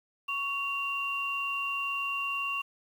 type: tone pair together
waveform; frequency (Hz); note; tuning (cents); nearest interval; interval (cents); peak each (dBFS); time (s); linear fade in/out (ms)
sine; 1118.1 / 2769; C#6 / F7; +15 / -15; octave + major third; 1570; -34 / -31; 0.28-2.62; 10
effects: 9-bit